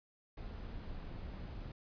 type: noise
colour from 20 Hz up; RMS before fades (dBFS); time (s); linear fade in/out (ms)
brown; -45; 0.37-1.72; 5
effects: resampled to 11025 Hz